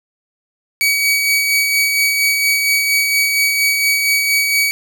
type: tone with tremolo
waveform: sawtooth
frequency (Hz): 2266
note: C#7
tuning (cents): +37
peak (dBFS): -8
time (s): 0.81-4.71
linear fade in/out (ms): 0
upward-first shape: sine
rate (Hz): 4.3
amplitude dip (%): 35
effects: none